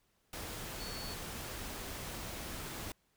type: tone in noise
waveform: sine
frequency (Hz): 4435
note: C#8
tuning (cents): 0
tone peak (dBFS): -46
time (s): 0.8-1.14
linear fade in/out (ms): 2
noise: pink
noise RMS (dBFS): -43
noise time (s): 0.33-2.92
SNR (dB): -6
effects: pink hiss -75 dBFS RMS until 3.16 s